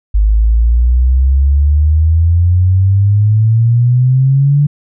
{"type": "exponential sweep", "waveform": "sine", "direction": "up", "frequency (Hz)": [50.9, 146.83], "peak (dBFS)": -6, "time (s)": [0.14, 4.67], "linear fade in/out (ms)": 10, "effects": []}